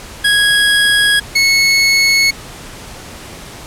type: tone pair in turn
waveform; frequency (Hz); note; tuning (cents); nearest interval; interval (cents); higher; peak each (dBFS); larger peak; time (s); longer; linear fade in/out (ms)
25% pulse; 1657 / 2194; G#6 / C#7; -4 / -18; perfect fourth; 486; second; -5; neither; 0.24-1.2 / 1.35-2.31; neither; 10
effects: pink hiss -32 dBFS RMS until 3.66 s + low-pass 11000 Hz 12 dB/octave